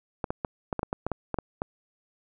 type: clicks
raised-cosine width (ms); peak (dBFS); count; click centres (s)
1; -14; 12; 0.242 / 0.305 / 0.448 / 0.728 / 0.793 / 0.831 / 0.929 / 1.066 / 1.117 / 1.343 / 1.387 / 1.619
effects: none

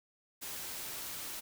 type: noise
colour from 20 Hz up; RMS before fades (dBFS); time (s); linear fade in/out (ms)
white; -42; 0.41-1.41; 20
effects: none

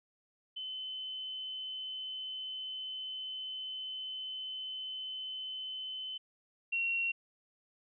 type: tone pair in turn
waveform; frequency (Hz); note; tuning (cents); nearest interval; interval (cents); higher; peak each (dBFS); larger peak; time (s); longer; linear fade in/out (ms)
sine; 3045 / 2737; F#7 / F7; +49 / -36; major second; 185; first; -38 / -30; second; 0.56-6.18 / 6.72-7.12; first; 10
effects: none

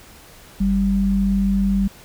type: tone pair together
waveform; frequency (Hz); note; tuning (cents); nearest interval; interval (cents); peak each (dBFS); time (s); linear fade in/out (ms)
sine; 49 / 196; G1 / G3; 0 / 0; 2 octaves; 2400; -22 / -16; 0.6-1.88; 10
effects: pink hiss -45 dBFS RMS until 2.04 s

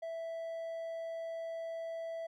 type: tone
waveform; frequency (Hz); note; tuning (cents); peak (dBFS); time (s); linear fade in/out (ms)
triangle; 659.3; E5; 0; -36; 0.02-2.27; 10
effects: none

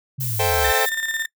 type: exponential sweep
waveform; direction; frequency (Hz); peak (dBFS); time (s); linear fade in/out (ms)
sine; down; 138.59 to 65.41; -25; 0.18-0.72; 10
type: noise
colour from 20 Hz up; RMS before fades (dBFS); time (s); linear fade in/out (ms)
violet; -27; 0.2-0.9; 10
type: chord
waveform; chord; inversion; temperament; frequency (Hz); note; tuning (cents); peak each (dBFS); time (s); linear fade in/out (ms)
sawtooth; A minor seventh; none; equal; 440 / 523.3 / 659.3 / 784; A4 / C5 / E5 / G5; 0 / 0 / 0 / 0; -19 / -21 / -24 / -19; 0.39-0.86; 10
type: tone with tremolo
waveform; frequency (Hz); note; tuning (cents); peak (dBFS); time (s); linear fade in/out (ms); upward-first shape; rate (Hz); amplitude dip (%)
35% pulse; 1800; A6; +39; -19; 0.64-1.26; 5; square; 18; 55
effects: noise-tail reverb RT60 0.1 s tail -23 dB re dry

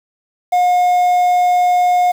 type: tone with quantisation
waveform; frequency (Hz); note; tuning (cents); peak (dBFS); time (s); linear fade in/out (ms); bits
triangle; 718; F5; +48; -8; 0.52-2.12; 10; 6
effects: none

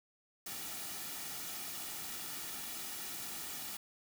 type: noise with comb filter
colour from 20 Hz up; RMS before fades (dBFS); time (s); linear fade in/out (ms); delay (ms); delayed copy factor
white; -43; 0.46-3.77; 5; 1.9; -0.5
effects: none

